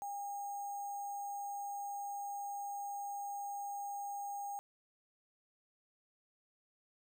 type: tone with sample-and-hold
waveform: sine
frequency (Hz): 806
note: G5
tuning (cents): +48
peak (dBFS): -39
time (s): 0.02-4.59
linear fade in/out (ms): 0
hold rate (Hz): 7350
effects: none

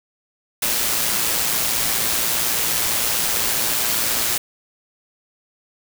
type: noise with amplitude modulation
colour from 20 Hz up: white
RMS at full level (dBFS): -19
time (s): 0.62-4.38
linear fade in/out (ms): 5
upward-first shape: sine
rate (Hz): 115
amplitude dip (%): 35
effects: none

